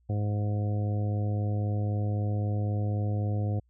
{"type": "harmonic tone", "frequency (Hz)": 103.83, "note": "G#2", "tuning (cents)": 0, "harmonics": [1, 2, 3, 4, 5, 6, 7], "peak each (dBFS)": [-26, -37, -40, -44, -41, -48, -44], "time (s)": [0.09, 3.6], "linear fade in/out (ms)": 10, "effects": ["added 60 Hz sine -63 dBFS peak until 3.69 s"]}